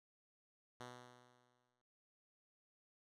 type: tone with exponential decay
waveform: 5% pulse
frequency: 123.47 Hz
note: B2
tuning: in tune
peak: -37 dBFS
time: 0.8-1.82 s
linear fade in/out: 5 ms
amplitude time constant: 220 ms
effects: noise-tail reverb RT60 0.1 s tail -25 dB re dry + low-pass 8000 Hz 12 dB/octave